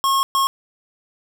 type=tone bursts at uneven times; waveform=square; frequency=1086 Hz; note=C#6; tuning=36 cents flat; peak=-16 dBFS; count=2; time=0.04-0.23 / 0.35-0.47 s; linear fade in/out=0 ms; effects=none